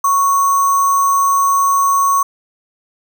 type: tone with sample-and-hold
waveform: sine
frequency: 1108.7 Hz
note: C#6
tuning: in tune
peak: -10 dBFS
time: 0.04-2.23 s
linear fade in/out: 5 ms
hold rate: 7350 Hz
effects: none